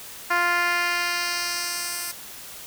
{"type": "tone with band-pass filter sweep", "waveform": "10% pulse", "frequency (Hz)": 349.2, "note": "F4", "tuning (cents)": 0, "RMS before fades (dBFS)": -25, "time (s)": [0.3, 2.12], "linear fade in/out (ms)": 10, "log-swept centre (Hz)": [1400, 11000], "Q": 1, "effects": ["white hiss -40 dBFS RMS until 2.66 s"]}